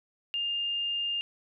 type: tone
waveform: sine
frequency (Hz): 2811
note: F7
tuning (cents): +11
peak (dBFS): -28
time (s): 0.34-1.21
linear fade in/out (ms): 0
effects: none